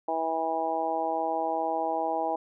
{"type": "harmonic tone", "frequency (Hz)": 162.4, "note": "E3", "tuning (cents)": -26, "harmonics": [2, 3, 4, 5, 6], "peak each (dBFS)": [-36, -35, -31, -29, -36], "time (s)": [0.08, 2.36], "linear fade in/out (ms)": 5, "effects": []}